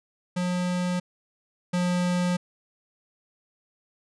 square tone pair in turn, 179.4 / 178.37 Hz, F3 / F3, +47 / +37 cents, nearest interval unison, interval 10 cents, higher first, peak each -25 / -23 dBFS, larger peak second, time 0.36-1 / 1.73-2.37 s, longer neither, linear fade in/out 10 ms, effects resampled to 22050 Hz

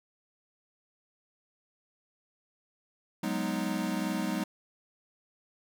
square chord, G# minor seventh, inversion third, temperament equal, 185 / 207.7 / 246.9 / 311.1 Hz, F#3 / G#3 / B3 / D#4, 0 / 0 / 0 / 0 cents, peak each -36 / -35 / -37 / -36 dBFS, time 3.23-4.44 s, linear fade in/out 5 ms, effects none

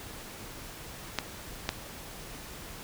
clicks, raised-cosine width 0.2 ms, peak -10 dBFS, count 2, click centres 1.187 / 1.691 s, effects pink hiss -44 dBFS RMS until 2.83 s

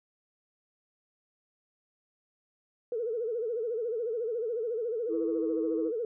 sine tone with vibrato, 460 Hz, A#4, 23 cents flat, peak -29 dBFS, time 2.92-6.05 s, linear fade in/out 2 ms, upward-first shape sine, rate 14 Hz, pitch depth 120 cents each way
sine tone with pitch glide, 329.6 to 324.5 Hz, E4 to E4, 0 to -27 cents, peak -29 dBFS, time 5.08-5.92 s, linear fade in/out 50 ms, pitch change -27 cents, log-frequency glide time 5.34-5.43 s
effects tanh soft clip ceiling -19 dBFS

